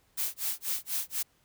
blue noise with tremolo, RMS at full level -30 dBFS, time 0.17-1.23 s, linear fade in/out 10 ms, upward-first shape sine, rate 4.1 Hz, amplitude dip 100%, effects pink hiss -68 dBFS RMS until 1.44 s

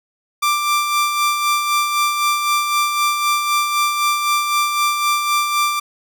sawtooth tone with tremolo, 1180 Hz, D6, 8 cents sharp, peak -10 dBFS, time 0.42-5.8 s, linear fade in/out 10 ms, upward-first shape sine, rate 3.9 Hz, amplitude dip 45%, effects none

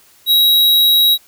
square tone, 3845 Hz, B7, 47 cents flat, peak -9 dBFS, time 0.26-1.18 s, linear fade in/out 50 ms, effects white hiss -49 dBFS RMS until 1.27 s

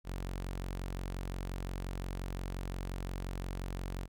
sawtooth tone, 45.7 Hz, F#1, 21 cents flat, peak -33 dBFS, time 0.04-4.08 s, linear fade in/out 50 ms, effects none

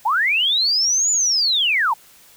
sine linear two-way sweep, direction up then down, 788 to 7040 to 811 Hz, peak -15 dBFS, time 0.05-1.94 s, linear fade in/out 10 ms, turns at 1.11 s, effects white hiss -49 dBFS RMS until 2.36 s

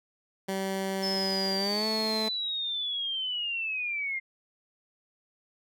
15% pulse tone with pitch glide, 192.6 to 218.7 Hz, G3 to A3, -30 to -10 cents, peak -23 dBFS, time 0.48-2.29 s, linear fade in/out 10 ms, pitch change +220 cents, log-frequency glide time 1.57-1.87 s
sine linear sweep, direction down, 5274 to 2093 Hz, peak -29 dBFS, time 1.02-4.2 s, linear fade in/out 20 ms
effects none

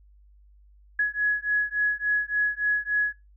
sine beating tone pair, 1680 / 1683.5 Hz, G#6 / G#6, +19 / +23 cents, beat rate 3.5 Hz, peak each -25 dBFS, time 0.99-3.13 s, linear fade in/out 5 ms, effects noise-tail reverb RT60 0.2 s tail -22 dB re dry + added 50 Hz sine -52 dBFS peak until 3.36 s

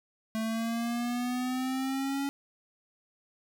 square exponential sweep, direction up, 220 to 280 Hz, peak -30 dBFS, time 0.35-2.29 s, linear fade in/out 0 ms, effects none

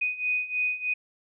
sine beating tone pair, 2489 / 2492.2 Hz, D#7 / D#7, 0 / +2 cents, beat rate 3.2 Hz, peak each -30 / -27 dBFS, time 0.01-0.94 s, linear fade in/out 10 ms, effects none

